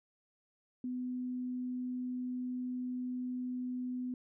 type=tone; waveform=sine; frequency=250.7 Hz; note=B3; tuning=26 cents sharp; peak=-35 dBFS; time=0.84-4.14 s; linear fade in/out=2 ms; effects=none